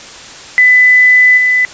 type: tone with level steps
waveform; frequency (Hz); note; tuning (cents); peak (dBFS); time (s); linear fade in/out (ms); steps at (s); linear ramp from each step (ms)
sine; 2000; B6; +21; -3 / -7; 0.58-1.65; 0; 1.37; 10
effects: white hiss -31 dBFS RMS until 1.73 s + resampled to 16000 Hz